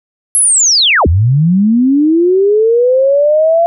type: linear two-way sweep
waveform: sine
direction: down then up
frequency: 11175 to 73.42 to 685 Hz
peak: -6 dBFS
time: 0.35-3.66 s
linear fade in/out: 0 ms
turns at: 1.07 s
effects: none